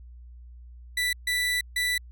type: tone bursts at uneven times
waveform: 30% pulse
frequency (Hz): 1975.5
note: B6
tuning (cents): 0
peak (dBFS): -21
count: 3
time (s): 0.97-1.13 / 1.27-1.61 / 1.76-1.98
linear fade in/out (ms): 5
effects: added 60 Hz sine -43 dBFS peak until 2.11 s